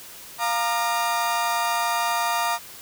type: chord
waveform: 35% pulse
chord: Bb major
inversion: second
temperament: equal with one note detuned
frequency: 698.5 / 932.3 / 1204.2 Hz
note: F5 / Bb5 / D6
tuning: 0 / 0 / +43 cents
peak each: -25 / -23 / -26 dBFS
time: 0.38-2.59 s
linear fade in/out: 50 ms
effects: white hiss -42 dBFS RMS until 2.81 s